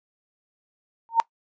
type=tone with exponential growth; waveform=sine; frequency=916 Hz; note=A#5; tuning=31 cents flat; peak=-10 dBFS; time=1.09-1.2 s; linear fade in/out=0 ms; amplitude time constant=23 ms; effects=noise-tail reverb RT60 0.1 s tail -20 dB re dry + resampled to 16000 Hz